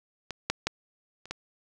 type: clicks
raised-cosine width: 0.2 ms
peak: -17 / -8 / -9 / -29 / -17 dBFS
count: 5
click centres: 0.307 / 0.5 / 0.67 / 1.256 / 1.31 s
effects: none